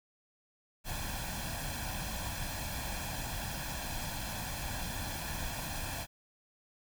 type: noise with comb filter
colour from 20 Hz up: pink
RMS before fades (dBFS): -38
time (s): 0.84-6.07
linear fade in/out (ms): 50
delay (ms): 1.2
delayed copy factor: +0.7
effects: none